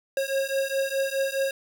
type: beating tone pair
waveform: square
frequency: 540 / 544.8 Hz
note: C#5 / C#5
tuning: -45 / -30 cents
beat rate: 4.8 Hz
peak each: -28 dBFS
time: 0.17-1.51 s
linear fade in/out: 2 ms
effects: none